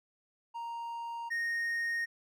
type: tone pair in turn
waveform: triangle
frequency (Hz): 932.3 / 1856.5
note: A#5 / A#6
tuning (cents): 0 / -8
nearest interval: octave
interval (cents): 1192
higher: second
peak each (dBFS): -35 / -29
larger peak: second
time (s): 0.54-1.3 / 1.3-2.06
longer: neither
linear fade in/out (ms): 20
effects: none